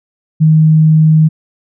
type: tone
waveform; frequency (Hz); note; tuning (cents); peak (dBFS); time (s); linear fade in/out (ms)
sine; 156.9; D#3; +15; -4; 0.4-1.29; 20
effects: none